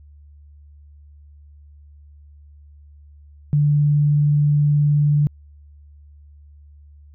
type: tone with vibrato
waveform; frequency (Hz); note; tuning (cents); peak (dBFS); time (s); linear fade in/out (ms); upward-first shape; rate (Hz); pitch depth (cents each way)
sine; 146.83; D3; 0; -13; 3.53-5.27; 0; triangle; 19; 13
effects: added 73 Hz sine -43 dBFS peak until 7.14 s